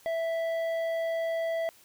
triangle tone with tanh clipping, 659.3 Hz, E5, in tune, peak -29 dBFS, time 0.06-1.69 s, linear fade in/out 0 ms, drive 13 dB, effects white hiss -58 dBFS RMS until 1.84 s

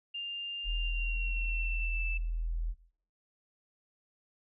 sine tone with pitch glide, 2800 to 2643 Hz, F7 to E7, +4 to +4 cents, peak -35 dBFS, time 0.14-2.18 s, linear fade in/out 10 ms, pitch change -100 cents, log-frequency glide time 0.76-2.03 s
sine tone, 41.2 Hz, E1, in tune, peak -30 dBFS, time 0.64-2.75 s, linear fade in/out 50 ms
effects noise-tail reverb RT60 0.6 s tail -19 dB re dry

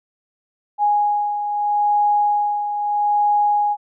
sine beating tone pair, 828 / 828.78 Hz, G#5 / G#5, -5 / -4 cents, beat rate 0.78 Hz, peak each -16 / -24 dBFS, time 0.78-3.77 s, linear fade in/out 50 ms, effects none

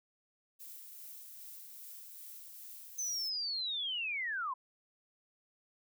violet noise with tremolo, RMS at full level -49 dBFS, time 0.59-3.3 s, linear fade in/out 20 ms, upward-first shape sine, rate 2.5 Hz, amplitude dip 25%
sine linear sweep, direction down, 6190 to 979 Hz, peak -34 dBFS, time 2.98-4.54 s, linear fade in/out 10 ms
effects none

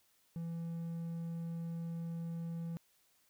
triangle tone, 167.1 Hz, E3, 24 cents sharp, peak -36 dBFS, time 0.36-2.77 s, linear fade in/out 0 ms, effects white hiss -72 dBFS RMS until 3.29 s

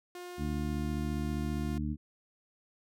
sawtooth tone with pitch glide, 355.9 to 352.8 Hz, F4 to F4, +33 to +18 cents, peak -38 dBFS, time 0.15-1.78 s, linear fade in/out 2 ms, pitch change -15 cents, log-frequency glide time 0.39-0.93 s
harmonic tone, 75 Hz, D2, 37 cents sharp, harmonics 1 / 2 / 3 / 4, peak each -35 / -37 / -36 / -39 dBFS, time 0.37-1.97 s, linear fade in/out 50 ms
effects none

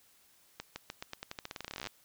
accelerating click train, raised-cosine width 0.2 ms, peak -22 dBFS, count 25, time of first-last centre 0.6-1.871 s, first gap 160 ms, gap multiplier 0.88, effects white hiss -65 dBFS RMS until 2.04 s

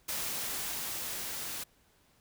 white noise with level ramp, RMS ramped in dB -35 to -39 dBFS, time 0.08-1.64 s, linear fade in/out 10 ms, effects pink hiss -67 dBFS RMS until 2.2 s

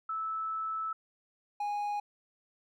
sine / triangle tone pair in turn, 1310 / 825.2 Hz, E6 / G#5, -11 / -11 cents, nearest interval minor sixth, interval 800 cents, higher first, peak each -32 / -29 dBFS, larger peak second, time 0.09-0.93 / 1.6-2 s, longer first, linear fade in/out 5 ms, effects none

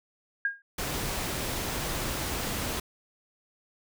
sine tone with exponential decay, 1624 Hz, G#6, 39 cents flat, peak -21 dBFS, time 0.45-0.62 s, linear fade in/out 2 ms, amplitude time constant 36 ms
pink noise, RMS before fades -32 dBFS, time 0.78-2.8 s, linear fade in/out 5 ms
effects none

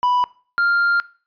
triangle tone pair in turn, 987.8 / 1397 Hz, B5 / F6, 0 / 0 cents, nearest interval tritone, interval 600 cents, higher second, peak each -13 dBFS, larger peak neither, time 0.03-0.24 / 0.58-1 s, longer second, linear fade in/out 0 ms, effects noise-tail reverb RT60 0.4 s tail -20 dB re dry + resampled to 11025 Hz

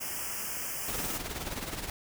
white band-stop noise, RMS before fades -36 dBFS, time 0-1.19 s, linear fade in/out 20 ms, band 3100 to 4900 Hz, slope 96 dB/octave
pink noise with tremolo, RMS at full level -34 dBFS, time 0.88-1.9 s, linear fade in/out 2 ms, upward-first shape triangle, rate 19 Hz, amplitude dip 70%
effects none

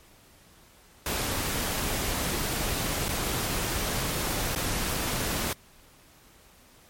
pink noise with dropouts, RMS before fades -29 dBFS, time 1.06-5.53 s, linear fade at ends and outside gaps 2 ms, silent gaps 3.083-3.09 / 4.551-4.559 s, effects pink hiss -56 dBFS RMS until 6.89 s + MP3 64 kbps

